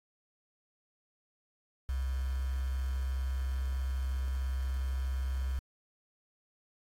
sine tone with quantisation, 65.41 Hz, C2, in tune, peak -30 dBFS, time 1.89-5.59 s, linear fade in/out 0 ms, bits 8, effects AAC 64 kbps

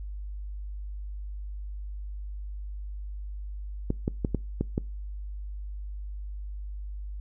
clicks, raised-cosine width 3 ms, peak -13 dBFS, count 6, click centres 3.904 / 4.079 / 4.248 / 4.347 / 4.61 / 4.779 s, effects noise-tail reverb RT60 0.3 s tail -25 dB re dry + added 50 Hz sine -34 dBFS peak until 7.2 s

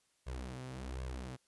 sawtooth tone with flanger, 64 Hz, C2, 38 cents flat, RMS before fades -43 dBFS, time 0.26-1.37 s, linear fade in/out 20 ms, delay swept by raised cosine 1.8 to 7.7 ms, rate 1.3 Hz, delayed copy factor +0.9, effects white hiss -75 dBFS RMS until 1.47 s + resampled to 24000 Hz

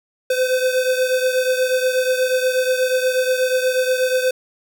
square beating tone pair, 509 / 517.3 Hz, C5 / C5, -48 / -20 cents, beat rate 8.3 Hz, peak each -18 / -23 dBFS, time 0.3-4.31 s, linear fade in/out 5 ms, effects none

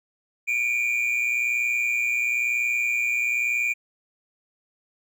triangle tone pair together, 2294 / 2415 Hz, D7 / D7, -41 / +48 cents, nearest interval minor second, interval 89 cents, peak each -26 / -21 dBFS, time 0.47-3.74 s, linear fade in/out 20 ms, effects none

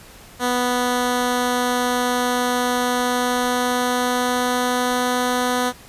10% pulse tone with pitch glide, 246.9 to 248.5 Hz, B3 to B3, 0 to +11 cents, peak -10 dBFS, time 0.39-5.73 s, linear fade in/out 50 ms, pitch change +11 cents, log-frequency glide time 2.81-5.08 s, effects pink hiss -44 dBFS RMS until 5.88 s + resampled to 32000 Hz

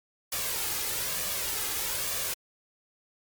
white noise with flanger, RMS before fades -31 dBFS, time 0.32-2.34 s, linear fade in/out 5 ms, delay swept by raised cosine 1.7 to 2.44 ms, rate 1.1 Hz, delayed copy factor +0.5, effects MP3 96 kbps

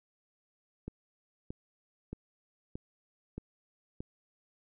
click train, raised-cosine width 3 ms, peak -26 dBFS, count 6, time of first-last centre 0.88-4.005 s, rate 1.6 Hz, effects none

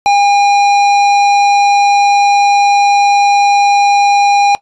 sine tone with hard clipping, 809 Hz, G#5, 46 cents flat, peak -8 dBFS, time 0.06-4.55 s, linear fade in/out 0 ms, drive 12 dB, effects noise-tail reverb RT60 0.1 s tail -17 dB re dry + resampled to 24000 Hz

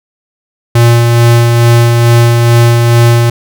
square tone with tremolo, 118 Hz, A#2, 22 cents sharp, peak -3 dBFS, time 0.75-3.3 s, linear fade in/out 5 ms, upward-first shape sine, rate 2.3 Hz, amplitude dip 30%, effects none

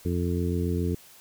harmonic tone, 87.31 Hz, F2, in tune, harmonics 1 / 2 / 3 / 4 / 5, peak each -27 / -30 / -32 / -33 / -34 dBFS, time 0.05-0.95 s, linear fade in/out 5 ms, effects white hiss -52 dBFS RMS until 1.2 s

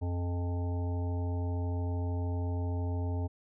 harmonic tone with a mistuned harmonic, 88.7 Hz, F2, 27 cents sharp, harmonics 1 / 3 / 5 / 7 / 9 / 10, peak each -30 / -40 / -44 / -47 / -49 / -50 dBFS, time 0.01-3.28 s, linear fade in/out 20 ms, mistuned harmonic 5, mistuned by -52 cents, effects none

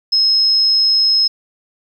sine tone, 5160 Hz, E8, 38 cents flat, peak -10 dBFS, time 0.12-1.28 s, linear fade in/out 10 ms, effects 8-bit

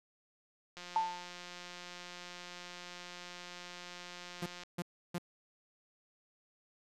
click train, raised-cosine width 0.2 ms, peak -30 dBFS, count 685, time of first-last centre 0.77-4.634 s, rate 177 Hz
sine tone with exponential decay, 887 Hz, A5, 14 cents sharp, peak -25 dBFS, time 0.96-1.35 s, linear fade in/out 1 ms, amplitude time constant 84 ms
sawtooth tone bursts, 174.61 Hz, F3, in tune, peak -31 dBFS, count 3, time 4.42-5.183 s, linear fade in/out 5 ms, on 41 ms, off 320 ms
effects resampled to 32000 Hz

